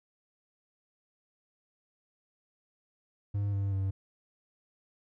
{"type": "tone with pitch steps", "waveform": "triangle", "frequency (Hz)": [101.3, 99, 96.6], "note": ["G#2", "G2", "G2"], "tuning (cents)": [-43, 18, -25], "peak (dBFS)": -26, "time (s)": [3.34, 3.91], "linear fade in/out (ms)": 10, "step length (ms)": 190, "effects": []}